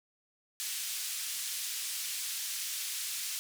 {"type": "band-pass noise", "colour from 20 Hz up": "white", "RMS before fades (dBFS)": -37, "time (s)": [0.6, 3.39], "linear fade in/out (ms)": 0, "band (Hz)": [2600, 11000], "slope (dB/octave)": 12, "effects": []}